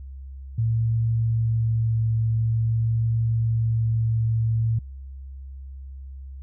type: tone with vibrato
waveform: sine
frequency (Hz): 113.2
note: A2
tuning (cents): +50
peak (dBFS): -19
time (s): 0.58-4.79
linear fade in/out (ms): 5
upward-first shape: triangle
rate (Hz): 0.48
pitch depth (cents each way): 12
effects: added 67 Hz sine -35 dBFS peak until 6.42 s